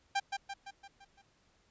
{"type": "tone with echo", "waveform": "sawtooth", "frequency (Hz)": 793, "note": "G5", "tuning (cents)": 20, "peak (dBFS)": -25, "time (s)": [0.15, 0.2], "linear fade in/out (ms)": 10, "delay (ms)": 170, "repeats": 6, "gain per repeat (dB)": -5, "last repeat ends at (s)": 1.22, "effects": ["pink hiss -70 dBFS RMS until 1.7 s", "resampled to 16000 Hz"]}